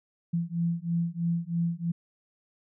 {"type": "beating tone pair", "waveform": "sine", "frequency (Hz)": [167.9, 171], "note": ["E3", "F3"], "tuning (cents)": [32, -36], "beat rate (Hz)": 3.1, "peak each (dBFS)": -29, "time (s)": [0.33, 1.92], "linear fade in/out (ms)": 10, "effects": []}